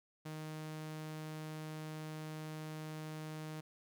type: tone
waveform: sawtooth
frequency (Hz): 155.56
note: D#3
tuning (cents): 0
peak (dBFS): -39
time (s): 0.25-3.61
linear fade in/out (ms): 10
effects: none